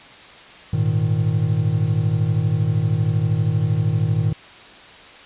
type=chord; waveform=triangle; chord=Ab suspended second; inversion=none; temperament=equal; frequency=103.83 / 116.54 / 155.56 Hz; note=Ab2 / Bb2 / Eb3; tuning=0 / 0 / 0 cents; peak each=-19 dBFS; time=0.73-4.33 s; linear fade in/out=5 ms; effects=white hiss -42 dBFS RMS until 5.25 s + resampled to 8000 Hz